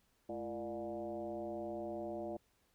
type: tone with frequency modulation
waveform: sine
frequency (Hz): 466.2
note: A#4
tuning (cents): 0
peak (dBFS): -39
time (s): 0.29-2.37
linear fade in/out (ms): 5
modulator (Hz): 125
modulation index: 2
effects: pink hiss -75 dBFS RMS until 2.74 s